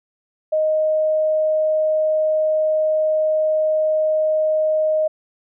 sine tone, 622.3 Hz, D#5, in tune, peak -15 dBFS, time 0.52-5.08 s, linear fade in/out 10 ms, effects none

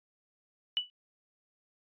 sine tone with exponential decay, 2960 Hz, F#7, in tune, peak -23 dBFS, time 0.77-0.9 s, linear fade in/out 0 ms, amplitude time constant 28 ms, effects resampled to 11025 Hz

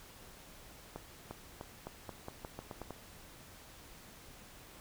accelerating click train, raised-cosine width 1 ms, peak -28 dBFS, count 11, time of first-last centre 0.96-2.907 s, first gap 350 ms, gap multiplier 0.86, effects pink hiss -55 dBFS RMS until 4.8 s

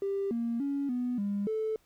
triangle tone with pitch steps, 394.9 / 233.3 / 280.6 / 246.9 / 202 / 437.6 Hz, G4 / A#3 / C#4 / B3 / G#3 / A4, +13 / +2 / +21 / 0 / -48 / -9 cents, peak -25 dBFS, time 0.02-1.76 s, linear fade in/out 2 ms, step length 290 ms, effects tanh soft clip ceiling -26 dBFS + pink hiss -68 dBFS RMS until 1.85 s

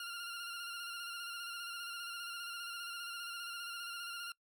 20% pulse tone with vibrato, 1396.9 Hz, F6, in tune, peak -37 dBFS, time 0-4.32 s, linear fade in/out 2 ms, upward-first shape square, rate 15 Hz, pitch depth 27 cents each way, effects noise-tail reverb RT60 0.1 s tail -23 dB re dry

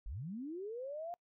sine linear sweep, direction up, 35.41 to 713 Hz, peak -40 dBFS, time 0.06-1.14 s, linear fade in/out 0 ms, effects noise-tail reverb RT60 0.1 s tail -26 dB re dry

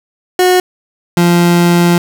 30% pulse tone pair in turn, 364.7 / 173.31 Hz, F#4 / F3, -25 / -13 cents, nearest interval octave + minor second, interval 1288 cents, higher first, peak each -4 dBFS, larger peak neither, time 0.39-0.6 / 1.17-1.98 s, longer second, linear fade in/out 2 ms, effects none

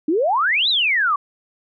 sine exponential two-way sweep, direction up then down, 289.5 to 4100 to 1103 Hz, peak -15 dBFS, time 0.08-1.16 s, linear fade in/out 5 ms, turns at 0.69 s, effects none

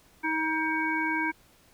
harmonic tone with a mistuned harmonic, 316.4 Hz, D#4, 29 cents sharp, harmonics 1 / 3 / 5 / 7, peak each -31 / -31 / -31 / -31 dBFS, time 0.23-1.32 s, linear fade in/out 20 ms, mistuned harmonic 7, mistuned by +23 cents, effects pink hiss -60 dBFS RMS until 1.73 s

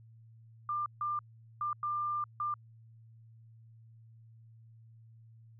sine tone bursts at uneven times, 1194 Hz, D6, 28 cents sharp, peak -31 dBFS, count 5, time 0.69-0.86 / 1.01-1.19 / 1.61-1.73 / 1.83-2.24 / 2.4-2.54 s, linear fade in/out 2 ms, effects added 113 Hz sine -54 dBFS peak until 5.59 s

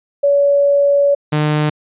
sine / sawtooth tone pair in turn, 567 / 151.14 Hz, C#5 / D#3, +39 / -50 cents, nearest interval octave + major seventh, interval 2289 cents, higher first, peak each -9 dBFS, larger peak neither, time 0.23-1.15 / 1.32-1.7 s, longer first, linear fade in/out 10 ms, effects resampled to 8000 Hz

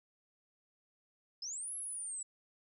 sine linear two-way sweep, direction up then down, 4978 to 11175 to 7780 Hz, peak -39 dBFS, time 1.42-2.23 s, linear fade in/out 5 ms, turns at 1.75 s, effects none

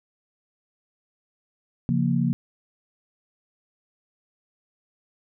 sine chord, Bb minor, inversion first, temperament equal, 138.59 / 174.61 / 233.1 Hz, Db3 / F3 / Bb3, 0 / 0 / 0 cents, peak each -24 dBFS, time 1.89-2.33 s, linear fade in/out 0 ms, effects none

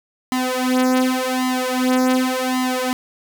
sawtooth tone with flanger, 255.5 Hz, C4, 41 cents flat, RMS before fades -19 dBFS, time 0.32-2.93 s, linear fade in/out 0 ms, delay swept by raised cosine 0.99 to 4.09 ms, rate 0.88 Hz, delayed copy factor +1, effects none

